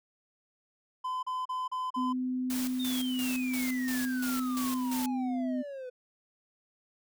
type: tone bursts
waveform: triangle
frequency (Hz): 1018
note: C6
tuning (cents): -48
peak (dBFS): -29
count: 5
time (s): 1.04-2.13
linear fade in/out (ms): 10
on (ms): 190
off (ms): 35
type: tone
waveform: sine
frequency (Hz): 254.2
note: C4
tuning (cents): -50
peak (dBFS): -29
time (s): 1.96-5.63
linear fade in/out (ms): 20
type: noise with tremolo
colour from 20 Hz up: white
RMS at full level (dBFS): -38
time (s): 2.5-5.06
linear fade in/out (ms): 2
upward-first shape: square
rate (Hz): 2.9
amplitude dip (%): 70
type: exponential sweep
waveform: triangle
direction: down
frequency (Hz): 3729 to 493.9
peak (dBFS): -36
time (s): 2.79-5.9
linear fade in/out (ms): 10
effects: none